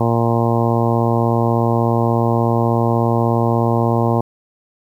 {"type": "harmonic tone", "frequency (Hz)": 116.54, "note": "A#2", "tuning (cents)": 0, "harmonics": [1, 2, 3, 4, 5, 6, 7, 8, 9], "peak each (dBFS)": [-17, -20, -22, -23, -24, -25, -25, -26, -27], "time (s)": [0, 4.21], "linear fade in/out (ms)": 5, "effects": ["8-bit"]}